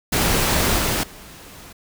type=noise with level steps; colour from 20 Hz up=pink; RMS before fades=-19 / -21 / -41 dBFS; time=0.12-1.73 s; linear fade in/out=10 ms; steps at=0.78 / 1.03 s; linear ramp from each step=5 ms; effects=none